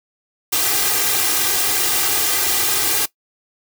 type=noise with comb filter; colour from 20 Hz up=white; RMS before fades=-18 dBFS; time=0.52-3.06 s; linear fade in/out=10 ms; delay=2.5 ms; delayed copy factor=+0.95; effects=noise-tail reverb RT60 0.1 s tail -19 dB re dry + high-pass 100 Hz 12 dB/octave